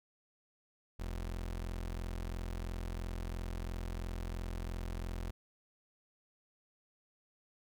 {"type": "tone", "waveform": "30% pulse", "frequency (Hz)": 42.96, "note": "F1", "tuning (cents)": -28, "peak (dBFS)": -35, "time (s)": [0.99, 5.31], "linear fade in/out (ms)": 10, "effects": []}